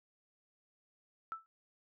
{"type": "tone with exponential decay", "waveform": "sine", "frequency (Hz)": 1321, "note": "E6", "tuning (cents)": 3, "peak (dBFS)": -34, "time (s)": [1.32, 1.46], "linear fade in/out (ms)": 0, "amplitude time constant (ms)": 30, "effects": []}